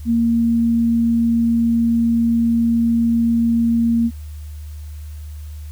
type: tone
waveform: sine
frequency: 231.8 Hz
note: A#3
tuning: 10 cents flat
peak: -13 dBFS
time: 0.05-4.11 s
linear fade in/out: 50 ms
effects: added 75 Hz sine -29 dBFS peak until 5.71 s + white hiss -50 dBFS RMS until 5.71 s